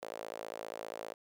sawtooth tone with high-pass filter, 55 Hz, A1, in tune, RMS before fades -44 dBFS, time 0.02-1.14 s, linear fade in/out 10 ms, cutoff 540 Hz, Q 3.2, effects none

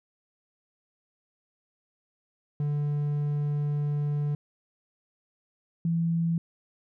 triangle / sine tone pair in turn, 146.5 / 166.94 Hz, D3 / E3, -4 / +22 cents, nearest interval major second, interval 226 cents, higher second, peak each -23 dBFS, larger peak neither, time 2.6-4.35 / 5.85-6.38 s, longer first, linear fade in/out 2 ms, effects none

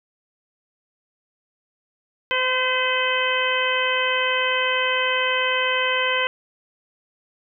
harmonic tone with a mistuned harmonic, 513 Hz, C5, 34 cents flat, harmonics 1 / 2 / 3 / 4 / 5 / 6, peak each -26 / -26 / -26 / -26 / -26 / -26 dBFS, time 2.31-6.27 s, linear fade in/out 0 ms, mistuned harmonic 4, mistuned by -17 cents, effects none

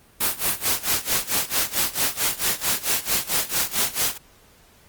white noise with tremolo, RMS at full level -20 dBFS, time 0.2-4.18 s, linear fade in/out 10 ms, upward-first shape sine, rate 4.5 Hz, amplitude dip 90%, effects pink hiss -54 dBFS RMS until 4.88 s + Opus 32 kbps

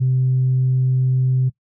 sine tone, 129.1 Hz, C3, 23 cents flat, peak -13 dBFS, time 0-1.5 s, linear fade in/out 20 ms, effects noise-tail reverb RT60 0.1 s tail -20 dB re dry + tanh soft clip ceiling -10 dBFS

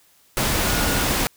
sine tone in noise, 1446 Hz, F#6, 40 cents flat, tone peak -30 dBFS, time 0.66-1.03 s, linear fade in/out 0 ms, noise pink, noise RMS -21 dBFS, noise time 0.37-1.27 s, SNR -12 dB, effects white hiss -57 dBFS RMS until 1.36 s

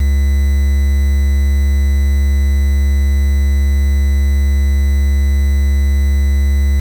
triangle tone with quantisation, 69.3 Hz, C#2, in tune, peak -7 dBFS, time 0-6.8 s, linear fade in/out 5 ms, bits 5, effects none

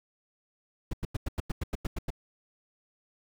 brown noise bursts, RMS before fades -30 dBFS, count 11, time 0.91-2.104 s, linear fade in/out 5 ms, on 24 ms, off 93 ms, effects none

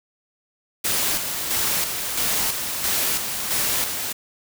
white noise with tremolo, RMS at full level -22 dBFS, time 0.84-4.13 s, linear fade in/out 10 ms, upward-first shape square, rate 1.5 Hz, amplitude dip 45%, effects none

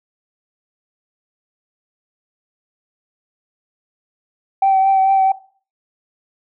sine tone with vibrato, 772 Hz, G5, 27 cents flat, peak -9 dBFS, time 4.62-5.32 s, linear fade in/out 5 ms, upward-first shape triangle, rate 4.5 Hz, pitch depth 23 cents each way, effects noise-tail reverb RT60 0.4 s tail -17 dB re dry + tanh soft clip ceiling -7 dBFS

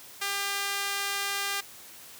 sawtooth tone with high-pass filter, 399.3 Hz, G4, 32 cents sharp, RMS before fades -31 dBFS, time 0.21-1.61 s, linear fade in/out 10 ms, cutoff 1500 Hz, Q 0.73, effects white hiss -48 dBFS RMS until 2.19 s + high-pass 80 Hz 12 dB/octave

